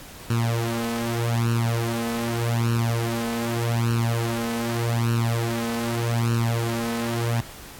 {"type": "tone with flanger", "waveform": "sawtooth", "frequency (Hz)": 116.54, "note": "A#2", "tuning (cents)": 0, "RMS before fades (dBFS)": -24, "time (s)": [0.3, 7.41], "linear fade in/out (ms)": 5, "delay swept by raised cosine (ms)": [0.71, 4.01], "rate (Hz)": 0.83, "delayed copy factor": 1, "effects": ["pink hiss -42 dBFS RMS until 7.79 s", "AAC 64 kbps"]}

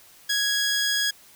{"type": "tone", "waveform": "15% pulse", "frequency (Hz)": 1661.2, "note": "G#6", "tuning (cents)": 0, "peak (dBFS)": -15, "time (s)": [0.29, 1.11], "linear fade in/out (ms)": 10, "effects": ["white hiss -52 dBFS RMS until 1.35 s"]}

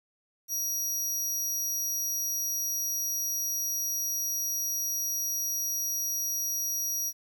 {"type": "tone", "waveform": "sawtooth", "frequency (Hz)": 5750, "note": "F8", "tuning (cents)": 50, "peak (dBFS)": -26, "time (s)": [0.48, 7.13], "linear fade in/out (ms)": 50, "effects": ["10-bit"]}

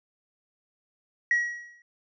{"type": "tone with exponential decay", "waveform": "triangle", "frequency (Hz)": 1911, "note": "A#6", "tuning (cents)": 43, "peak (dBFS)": -15, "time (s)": [1.31, 1.82], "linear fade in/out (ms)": 2, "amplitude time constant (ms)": 110, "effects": ["tanh soft clip ceiling -16 dBFS", "resampled to 16000 Hz"]}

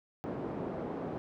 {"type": "band-pass noise", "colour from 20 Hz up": "pink", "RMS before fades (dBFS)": -38, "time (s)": [0.24, 1.18], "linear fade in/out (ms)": 0, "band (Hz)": [190, 620], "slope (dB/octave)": 12, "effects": []}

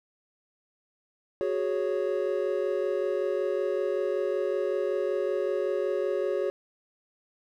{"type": "chord", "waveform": "triangle", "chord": "F# suspended second", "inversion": "none", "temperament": "equal", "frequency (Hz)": [370, 415.3, 554.4], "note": ["F#4", "G#4", "C#5"], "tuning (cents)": [0, 0, 0], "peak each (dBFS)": -28, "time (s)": [1.41, 6.5], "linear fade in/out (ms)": 0, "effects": []}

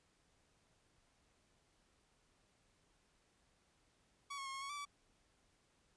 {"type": "tone with pitch steps", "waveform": "sawtooth", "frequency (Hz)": [1129, 1094, 1079, 1086, 1108, 1162, 1149], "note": ["C#6", "C#6", "C#6", "C#6", "C#6", "D6", "D6"], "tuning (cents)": [31, -23, -47, -36, -1, -19, -38], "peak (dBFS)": -40, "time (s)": [4.3, 4.853], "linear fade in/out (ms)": 10, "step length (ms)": 79, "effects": ["pink hiss -75 dBFS RMS until 5.96 s", "resampled to 22050 Hz"]}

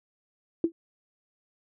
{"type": "tone with exponential decay", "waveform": "sine", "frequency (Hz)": 332.5, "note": "E4", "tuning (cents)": 15, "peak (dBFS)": -16, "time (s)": [0.64, 0.72], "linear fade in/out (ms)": 2, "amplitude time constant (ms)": 17, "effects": []}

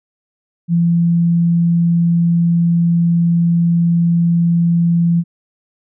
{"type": "tone", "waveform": "sine", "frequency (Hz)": 169.9, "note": "F3", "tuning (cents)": -47, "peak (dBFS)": -10, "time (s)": [0.68, 5.24], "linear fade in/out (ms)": 50, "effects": []}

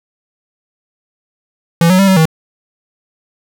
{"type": "tone with pitch steps", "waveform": "square", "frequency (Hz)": [168, 185.2, 195.5, 189.7, 159.8], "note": ["E3", "F#3", "G3", "F#3", "D#3"], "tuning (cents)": [33, 2, -4, 43, 47], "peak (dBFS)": -7, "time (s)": [1.81, 2.255], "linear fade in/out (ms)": 2, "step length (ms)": 89, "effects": ["7-bit"]}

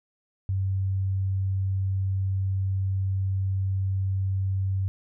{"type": "tone", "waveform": "sine", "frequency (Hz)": 96, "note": "G2", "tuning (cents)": -36, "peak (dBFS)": -23, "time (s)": [0.49, 4.88], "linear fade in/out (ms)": 0, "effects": []}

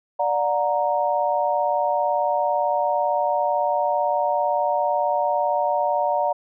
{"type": "chord", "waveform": "sine", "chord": "D augmented", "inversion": "none", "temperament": "equal with one note detuned", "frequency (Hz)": [587.3, 725.2, 932.3], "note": ["D5", "F#5", "A#5"], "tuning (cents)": [0, -35, 0], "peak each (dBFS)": -23, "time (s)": [0.19, 6.33], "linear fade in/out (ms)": 10, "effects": []}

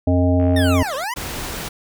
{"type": "harmonic tone", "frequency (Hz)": 89.2, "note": "F2", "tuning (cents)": 37, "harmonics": [1, 3, 5, 7, 9], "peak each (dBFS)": [-16, -17, -28, -21, -31], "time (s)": [0.07, 0.83], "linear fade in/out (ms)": 5}
{"type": "click train", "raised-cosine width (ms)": 0.5, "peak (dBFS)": -23, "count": 48, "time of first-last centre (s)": [0.4, 1.036], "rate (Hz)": 73.9}
{"type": "linear two-way sweep", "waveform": "25% pulse", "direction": "down then up", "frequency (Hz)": [1864.7, 504, 1030], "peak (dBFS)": -19, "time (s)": [0.56, 1.14], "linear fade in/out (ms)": 5, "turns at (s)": 0.95}
{"type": "noise", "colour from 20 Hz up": "pink", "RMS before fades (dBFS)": -28, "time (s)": [1.16, 1.69], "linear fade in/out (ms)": 10}
{"effects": []}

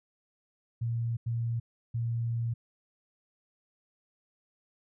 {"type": "tone bursts at uneven times", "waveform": "sine", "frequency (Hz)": 116.54, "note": "A#2", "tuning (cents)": 0, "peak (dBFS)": -28, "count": 3, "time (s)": [[0.81, 1.17], [1.26, 1.6], [1.94, 2.54]], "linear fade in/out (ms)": 10, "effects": []}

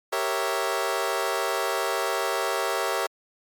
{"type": "chord", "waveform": "20% pulse", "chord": "G diminished seventh", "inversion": "none", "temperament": "equal", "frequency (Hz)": [392, 466.2, 554.4, 659.3], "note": ["G4", "Bb4", "Db5", "Fb5"], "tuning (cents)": [0, 0, 0, 0], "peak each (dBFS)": -25, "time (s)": [0.12, 3.07], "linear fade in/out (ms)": 10, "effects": ["MP3 96 kbps"]}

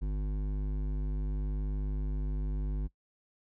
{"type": "tone with hard clipping", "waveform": "triangle", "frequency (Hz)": 50.4, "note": "G1", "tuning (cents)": 49, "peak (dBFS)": -32, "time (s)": [0.01, 2.88], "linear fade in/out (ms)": 20, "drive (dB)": 16, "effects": ["noise-tail reverb RT60 0.1 s tail -20 dB re dry"]}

